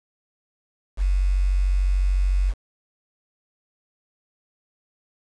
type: tone with quantisation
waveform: sine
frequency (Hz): 46.8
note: F#1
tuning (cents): +20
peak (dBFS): -17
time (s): 0.97-2.54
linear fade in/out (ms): 50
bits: 7
effects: resampled to 22050 Hz